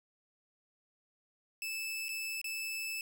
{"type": "tone with dropouts", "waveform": "sawtooth", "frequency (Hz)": 2626, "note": "E7", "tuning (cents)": -7, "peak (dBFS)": -33, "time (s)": [1.62, 3.01], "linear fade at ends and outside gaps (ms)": 1, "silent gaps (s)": [[2.084, 2.09], [2.415, 2.443]], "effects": []}